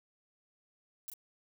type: noise with echo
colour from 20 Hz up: violet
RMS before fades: -42 dBFS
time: 1.08-1.1 s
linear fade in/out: 0 ms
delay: 37 ms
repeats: 1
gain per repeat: -5 dB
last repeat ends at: 1.137 s
effects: none